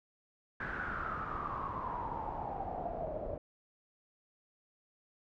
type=noise with low-pass filter sweep; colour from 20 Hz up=pink; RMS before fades=-39 dBFS; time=0.6-3.38 s; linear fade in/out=5 ms; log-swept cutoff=1600 to 590 Hz; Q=8.2; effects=none